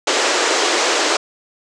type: band-pass noise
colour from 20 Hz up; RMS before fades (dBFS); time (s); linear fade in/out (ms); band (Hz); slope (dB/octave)
pink; -17; 0.07-1.17; 5; 320 to 7800; 48
effects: none